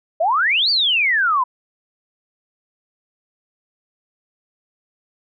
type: exponential two-way sweep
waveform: sine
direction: up then down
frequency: 612 to 4733 to 973 Hz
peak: -14 dBFS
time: 0.2-1.44 s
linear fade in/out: 10 ms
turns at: 0.7 s
effects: none